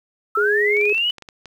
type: linear sweep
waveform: sine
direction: up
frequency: 1286 to 3009 Hz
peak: -17 dBFS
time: 0.35-1.11 s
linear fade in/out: 5 ms
type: tone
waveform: sine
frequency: 415.3 Hz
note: G#4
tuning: in tune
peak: -18 dBFS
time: 0.37-0.93 s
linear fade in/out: 5 ms
type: clicks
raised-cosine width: 0.2 ms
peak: -21 dBFS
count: 11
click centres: 0.769 / 0.813 / 0.855 / 0.896 / 0.946 / 0.98 / 1.1 / 1.183 / 1.223 / 1.288 / 1.457 s
effects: 8-bit